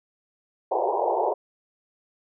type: band-pass noise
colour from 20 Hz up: white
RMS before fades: -24 dBFS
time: 0.71-1.34 s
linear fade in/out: 10 ms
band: 360 to 950 Hz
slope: 96 dB/octave
effects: none